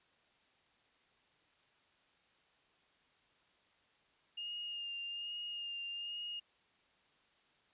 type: tone with vibrato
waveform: sine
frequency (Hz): 2829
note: F7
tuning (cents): +22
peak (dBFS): -40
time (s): 4.37-6.4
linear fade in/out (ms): 10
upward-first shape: sine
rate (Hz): 1.2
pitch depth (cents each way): 22
effects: white hiss -71 dBFS RMS until 7.73 s + resampled to 8000 Hz